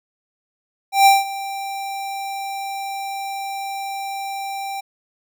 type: tone with ADSR envelope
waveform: square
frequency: 786 Hz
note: G5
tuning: 4 cents sharp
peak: -8 dBFS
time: 0.92-4.81 s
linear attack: 140 ms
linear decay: 180 ms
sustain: -18 dB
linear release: 12 ms
effects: none

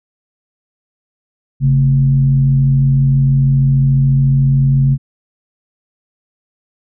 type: tone with frequency modulation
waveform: sine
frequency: 136.6 Hz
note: C#3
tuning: 25 cents flat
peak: -8 dBFS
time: 1.6-4.98 s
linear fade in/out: 50 ms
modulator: 86.2 Hz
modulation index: 0.41
effects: none

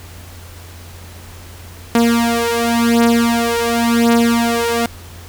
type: beating tone pair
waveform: sawtooth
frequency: 233.1 / 234.02 Hz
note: A#3 / A#3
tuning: 0 / +7 cents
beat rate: 0.92 Hz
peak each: -11 dBFS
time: 1.95-4.86 s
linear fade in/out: 2 ms
effects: added 87 Hz sine -35 dBFS peak until 5.28 s + pink hiss -39 dBFS RMS until 5.28 s

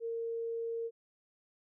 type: tone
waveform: sine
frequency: 460 Hz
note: A#4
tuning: 23 cents flat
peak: -34 dBFS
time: 0-0.91 s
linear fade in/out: 50 ms
effects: none

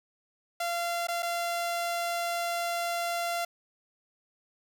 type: tone with dropouts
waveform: sawtooth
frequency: 688 Hz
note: F5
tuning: 26 cents flat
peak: -25 dBFS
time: 0.6-3.45 s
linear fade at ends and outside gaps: 5 ms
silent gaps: 1.071-1.084 / 1.224-1.228 s
effects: none

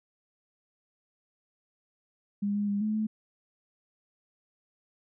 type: tone with pitch steps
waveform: sine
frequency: 202.9 / 205.5 / 202.2 / 214.4 / 216.4 Hz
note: G#3 / G#3 / G#3 / A3 / A3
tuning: -40 / -18 / -46 / -45 / -29 cents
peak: -26 dBFS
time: 2.42-3.07 s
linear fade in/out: 10 ms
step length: 130 ms
effects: none

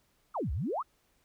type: exponential two-way sweep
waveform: sine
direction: down then up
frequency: 1396.9 to 59 to 1396.9 Hz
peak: -30 dBFS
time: 0.34-0.83 s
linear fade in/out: 20 ms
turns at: 0.52 s
effects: pink hiss -71 dBFS RMS until 1.24 s

